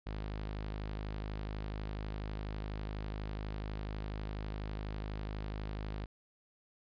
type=tone; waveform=sawtooth; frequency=52.1 Hz; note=G#1; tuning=6 cents sharp; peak=-34 dBFS; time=0.06-6.06 s; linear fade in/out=10 ms; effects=resampled to 11025 Hz